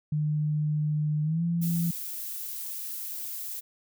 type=tone with pitch glide; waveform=sine; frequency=151.2 to 169.72 Hz; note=D#3 to F3; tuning=-49 to -49 cents; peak=-24 dBFS; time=0.12-1.91 s; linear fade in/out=5 ms; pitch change=+200 cents; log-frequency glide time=1.23-1.43 s
type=noise; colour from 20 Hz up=violet; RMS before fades=-36 dBFS; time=1.61-3.61 s; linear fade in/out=20 ms
effects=none

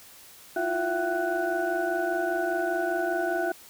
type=tone cluster; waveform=sine; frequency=329 / 354 / 672 / 762 / 1483 Hz; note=E4 / F4 / E5 / G5 / F#6; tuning=-3 / +23 / +33 / -49 / +4 cents; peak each=-35 / -29 / -28 / -33 / -31 dBFS; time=0.56-3.52 s; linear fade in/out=5 ms; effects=tanh soft clip ceiling -16 dBFS + white hiss -50 dBFS RMS until 3.69 s

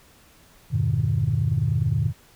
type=tone cluster; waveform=sine; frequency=83.8 / 100.8 / 121.3 / 150.7 Hz; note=E2 / G2 / B2 / D3; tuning=+29 / +49 / -31 / +45 cents; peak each=-29 / -24 / -23 / -24 dBFS; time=0.7-2.13 s; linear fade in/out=50 ms; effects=tanh soft clip ceiling -11 dBFS + pink hiss -54 dBFS RMS until 2.35 s

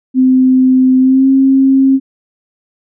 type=tone with pitch glide; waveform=sine; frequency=258.3 to 268 Hz; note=C4 to C4; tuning=-22 to +42 cents; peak=-5 dBFS; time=0.14-2 s; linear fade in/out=50 ms; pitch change=+64 cents; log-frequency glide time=0.99-1.28 s; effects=none

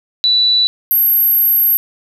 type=tone pair in turn; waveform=sine; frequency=3960 / 12572 Hz; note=B7 / G9; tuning=+4 / +4 cents; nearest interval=octave + minor sixth; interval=2000 cents; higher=second; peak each=-9 dBFS; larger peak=neither; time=0.24-0.67 / 0.91-1.77 s; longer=second; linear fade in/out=0 ms; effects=none

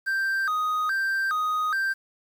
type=tone with vibrato; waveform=triangle; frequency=1400 Hz; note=F6; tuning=4 cents sharp; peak=-21 dBFS; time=0.06-1.94 s; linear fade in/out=20 ms; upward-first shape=square; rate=1.2 Hz; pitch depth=200 cents each way; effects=8-bit

